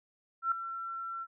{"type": "tone with ADSR envelope", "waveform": "sine", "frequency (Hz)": 1352, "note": "E6", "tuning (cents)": 43, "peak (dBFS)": -24, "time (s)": [0.42, 1.27], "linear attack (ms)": 97, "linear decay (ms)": 3, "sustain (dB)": -12, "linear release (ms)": 49, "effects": []}